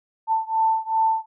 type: beating tone pair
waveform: sine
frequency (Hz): 888 / 890.6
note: A5 / A5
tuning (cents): +16 / +21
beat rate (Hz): 2.6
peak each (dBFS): -21 / -22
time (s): 0.27-1.26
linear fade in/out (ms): 50
effects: none